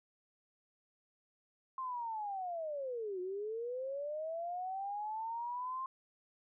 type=linear two-way sweep; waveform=sine; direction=down then up; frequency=1061 to 357.2 to 1061 Hz; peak=-37 dBFS; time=1.78-5.86 s; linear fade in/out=2 ms; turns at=3.2 s; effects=none